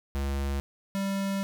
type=tone pair in turn; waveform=square; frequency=69.3 / 196.01 Hz; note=C#2 / G3; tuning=0 / 0 cents; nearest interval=octave + tritone; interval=1800 cents; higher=second; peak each=-28 dBFS; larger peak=neither; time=0.15-0.6 / 0.95-1.43 s; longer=second; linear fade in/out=0 ms; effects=none